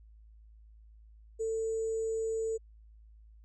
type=tone with sample-and-hold; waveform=sine; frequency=446.6 Hz; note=A4; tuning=26 cents sharp; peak=-30 dBFS; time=1.39-2.58 s; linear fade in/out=20 ms; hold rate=7350 Hz; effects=added 54 Hz sine -53 dBFS peak until 3.44 s + resampled to 22050 Hz